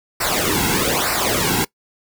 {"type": "noise with flanger", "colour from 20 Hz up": "pink", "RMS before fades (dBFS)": -19, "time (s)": [0.2, 1.65], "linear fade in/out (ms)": 10, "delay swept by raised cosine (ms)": [0.3, 1.7], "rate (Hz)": 1.1, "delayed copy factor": -0.8, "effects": ["noise-tail reverb RT60 0.1 s tail -22 dB re dry"]}